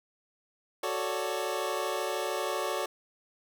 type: chord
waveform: 25% pulse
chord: D major seventh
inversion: first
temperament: equal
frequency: 370 / 440 / 554.4 / 587.3 Hz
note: F#4 / A4 / C#5 / D5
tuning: 0 / 0 / 0 / 0 cents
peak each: -32 dBFS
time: 0.83-2.86 s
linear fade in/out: 5 ms
effects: none